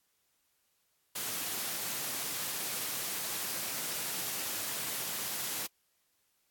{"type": "high-pass noise", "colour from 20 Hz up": "white", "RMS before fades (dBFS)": -36, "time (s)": [1.15, 5.67], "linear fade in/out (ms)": 10, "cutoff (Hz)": 100, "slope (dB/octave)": 24, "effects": ["white hiss -75 dBFS RMS until 6.5 s", "AAC 64 kbps"]}